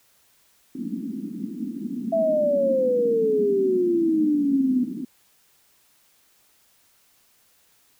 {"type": "band-pass noise", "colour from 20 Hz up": "pink", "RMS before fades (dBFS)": -31, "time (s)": [0.75, 5.05], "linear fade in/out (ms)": 5, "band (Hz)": [210, 280], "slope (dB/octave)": 48}
{"type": "exponential sweep", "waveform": "sine", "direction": "down", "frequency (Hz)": [668, 246.9], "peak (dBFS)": -18, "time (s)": [2.12, 4.84], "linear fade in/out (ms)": 10}
{"effects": ["white hiss -61 dBFS RMS until 7.99 s"]}